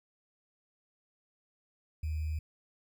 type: tone with sample-and-hold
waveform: sine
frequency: 77.78 Hz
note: D#2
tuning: in tune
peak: -31 dBFS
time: 2.03-2.39 s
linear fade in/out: 5 ms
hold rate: 2450 Hz
effects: none